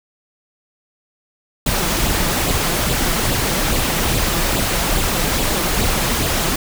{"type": "noise with flanger", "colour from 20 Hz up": "pink", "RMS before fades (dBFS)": -18, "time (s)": [1.66, 6.56], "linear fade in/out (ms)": 5, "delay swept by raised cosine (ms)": [0.25, 6.05], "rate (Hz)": 2.4, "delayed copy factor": 0.5, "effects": []}